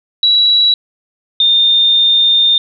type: tone pair in turn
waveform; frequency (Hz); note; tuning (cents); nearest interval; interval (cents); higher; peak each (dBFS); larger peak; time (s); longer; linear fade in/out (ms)
sine; 3909 / 3628; B7 / A#7; -19 / -48; minor second; 129; first; -7; neither; 0.23-0.74 / 1.4-2.58; second; 2
effects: none

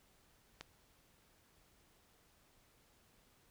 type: click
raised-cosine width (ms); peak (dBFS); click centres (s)
0.2; -28; 0.61
effects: pink hiss -70 dBFS RMS until 3.5 s

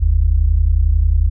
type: tone pair together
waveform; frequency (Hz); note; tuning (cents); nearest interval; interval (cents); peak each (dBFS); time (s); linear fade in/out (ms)
sine; 45.67 / 76.8; F#1 / D#2; -22 / -22; major sixth; 900; -13; 0-1.3; 20
effects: none

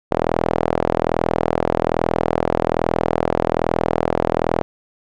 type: tone with band-pass filter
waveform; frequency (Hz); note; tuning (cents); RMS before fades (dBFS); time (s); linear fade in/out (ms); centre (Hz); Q
sawtooth; 41.2; E1; 0; -19; 0.11-4.62; 0; 610; 1.5
effects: none

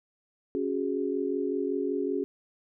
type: chord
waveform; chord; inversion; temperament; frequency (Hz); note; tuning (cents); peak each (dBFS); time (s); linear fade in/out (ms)
sine; C# suspended fourth; none; equal; 277.2 / 370 / 415.3; C#4 / F#4 / G#4; 0 / 0 / 0; -31; 0.55-2.24; 0
effects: none

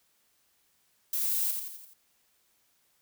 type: noise with echo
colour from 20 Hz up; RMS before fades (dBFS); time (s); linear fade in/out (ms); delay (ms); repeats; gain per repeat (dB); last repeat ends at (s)
violet; -30; 1.13-1.51; 2; 85; 5; -5; 1.935
effects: white hiss -70 dBFS RMS until 3.01 s

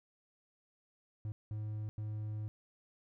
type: tone bursts at uneven times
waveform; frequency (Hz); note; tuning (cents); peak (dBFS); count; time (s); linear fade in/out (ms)
triangle; 106.9; A2; -49; -35; 3; 1.25-1.32 / 1.51-1.89 / 1.98-2.48; 0
effects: none

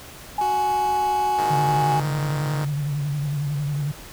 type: tone with pitch glide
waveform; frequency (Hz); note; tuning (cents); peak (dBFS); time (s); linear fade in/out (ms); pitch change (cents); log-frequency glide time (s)
sine; 837 to 827.4; G#5 to G#5; +13 to -7; -19; 0.38-2; 5; -20; 1.65-1.88
type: tone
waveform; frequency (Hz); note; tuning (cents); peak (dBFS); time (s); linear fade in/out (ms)
20% pulse; 370; F#4; 0; -24; 0.41-2; 2
type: chord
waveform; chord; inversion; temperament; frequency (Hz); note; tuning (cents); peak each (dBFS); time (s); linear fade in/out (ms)
5% pulse; Ab suspended second; none; just; 103.83 / 116.8 / 155.74; Ab2 / Bb2 / Eb3; 0 / +4 / +2; -25 / -26 / -22; 1.38-2.65; 5
type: tone with vibrato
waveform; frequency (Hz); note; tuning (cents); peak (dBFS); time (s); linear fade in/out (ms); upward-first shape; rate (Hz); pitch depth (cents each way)
sine; 144.6; D3; -27; -22; 1.5-3.92; 10; sine; 11; 63
effects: pink hiss -41 dBFS RMS until 4.12 s

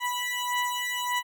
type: beating tone pair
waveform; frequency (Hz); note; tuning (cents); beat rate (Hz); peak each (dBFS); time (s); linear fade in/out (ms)
20% pulse; 983 / 984.7; B5 / B5; -8 / -5; 1.7; -25; 0-1.23; 50
effects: none

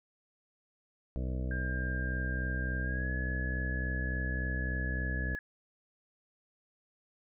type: harmonic tone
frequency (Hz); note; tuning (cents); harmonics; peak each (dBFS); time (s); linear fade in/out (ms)
63.5; B1; +49; 1 / 2 / 3 / 4 / 5 / 7 / 8 / 9 / 10; -33 / -39 / -43 / -45 / -47 / -50 / -51 / -52 / -53; 1.16-5.35; 0
type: tone with pitch glide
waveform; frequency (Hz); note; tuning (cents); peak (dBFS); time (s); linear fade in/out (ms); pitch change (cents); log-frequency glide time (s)
sine; 1600 to 1695.1; G6 to G#6; +35 to +35; -37; 1.51-5.39; 2; +100; 2.81-3.11
effects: none

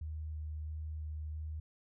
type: tone with vibrato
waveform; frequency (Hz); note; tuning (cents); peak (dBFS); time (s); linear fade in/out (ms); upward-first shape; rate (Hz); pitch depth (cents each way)
sine; 77.2; D#2; -13; -38; 0.01-1.6; 5; square; 1.5; 9
effects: none

